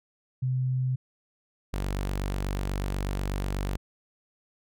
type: tone pair in turn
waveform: sine / sawtooth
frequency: 128.6 / 48.17 Hz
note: C3 / G1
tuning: -30 / -30 cents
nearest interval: octave + perfect fourth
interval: 1700 cents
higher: first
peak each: -24 dBFS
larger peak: neither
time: 0.42-0.96 / 1.73-3.77 s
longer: second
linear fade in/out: 10 ms
effects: none